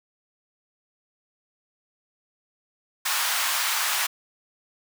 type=high-pass noise; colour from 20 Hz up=pink; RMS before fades=-25 dBFS; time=3.05-4.07 s; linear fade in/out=10 ms; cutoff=930 Hz; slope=24 dB/octave; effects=none